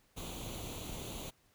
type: noise with comb filter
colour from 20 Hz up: pink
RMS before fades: -43 dBFS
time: 0.16-1.31 s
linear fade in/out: 20 ms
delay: 0.29 ms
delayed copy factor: +0.7
effects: pink hiss -70 dBFS RMS until 1.54 s